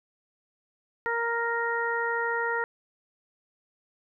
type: harmonic tone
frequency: 466.2 Hz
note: A#4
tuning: in tune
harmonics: 1 / 2 / 3 / 4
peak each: -31 / -31 / -31 / -31 dBFS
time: 1.06-2.64 s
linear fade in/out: 0 ms
effects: none

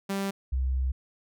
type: tone pair in turn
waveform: sawtooth / sine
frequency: 196.4 / 64.9 Hz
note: G3 / C2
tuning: +4 / -13 cents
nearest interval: octave + perfect fifth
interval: 1917 cents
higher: first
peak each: -24 dBFS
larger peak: neither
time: 0.09-0.31 / 0.52-0.92 s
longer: second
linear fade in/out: 10 ms
effects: none

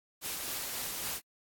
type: noise with tremolo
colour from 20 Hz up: white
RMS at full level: -36 dBFS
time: 0.21-1.21 s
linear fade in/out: 50 ms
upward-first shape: sine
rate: 3.7 Hz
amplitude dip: 25%
effects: AAC 64 kbps

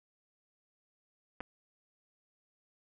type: clicks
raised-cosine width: 0.5 ms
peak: -24 / -27 dBFS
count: 2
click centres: 1.405 / 1.409 s
effects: none

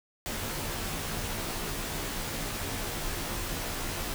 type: noise with comb filter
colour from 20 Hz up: pink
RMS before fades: -34 dBFS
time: 0.26-4.14 s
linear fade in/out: 0 ms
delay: 16 ms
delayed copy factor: -0.7
effects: none

